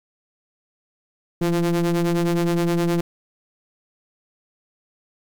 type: ring-modulated tone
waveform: square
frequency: 86.6 Hz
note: F2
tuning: 14 cents flat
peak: -16 dBFS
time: 1.41-3.01 s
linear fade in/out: 5 ms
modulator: 255 Hz
effects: 9-bit